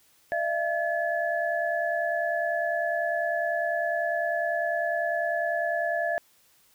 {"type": "tone cluster", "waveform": "sine", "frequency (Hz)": [609, 679, 1714], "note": ["D#5", "F5", "A6"], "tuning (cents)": [-37, -49, -46], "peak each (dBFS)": [-31, -27, -30], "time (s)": [0.32, 6.18], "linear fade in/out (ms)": 0, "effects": ["white hiss -62 dBFS RMS until 6.74 s"]}